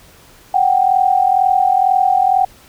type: tone pair together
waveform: sine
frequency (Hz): 740 / 782.1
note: F#5 / G5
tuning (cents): 0 / -4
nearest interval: minor second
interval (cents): 96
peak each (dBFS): -13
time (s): 0.54-2.45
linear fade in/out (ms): 5
effects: pink hiss -45 dBFS RMS until 2.68 s